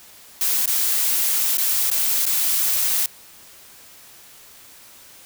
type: noise with dropouts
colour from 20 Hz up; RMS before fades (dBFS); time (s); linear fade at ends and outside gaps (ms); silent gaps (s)
blue; -20; 0.41-3.06; 2; 0.659-0.676 / 1.572-1.581 / 1.902-1.913 / 2.255-2.264
effects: white hiss -46 dBFS RMS until 5.25 s